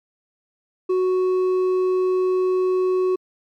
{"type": "tone with hard clipping", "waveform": "sine", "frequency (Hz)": 370, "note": "F#4", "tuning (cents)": 0, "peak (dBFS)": -18, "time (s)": [0.89, 3.16], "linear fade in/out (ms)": 10, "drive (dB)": 4, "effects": ["MP3 96 kbps"]}